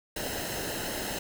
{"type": "noise with comb filter", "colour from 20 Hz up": "pink", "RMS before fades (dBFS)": -34, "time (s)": [0.16, 1.19], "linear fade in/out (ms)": 5, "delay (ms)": 0.86, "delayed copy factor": -0.65, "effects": []}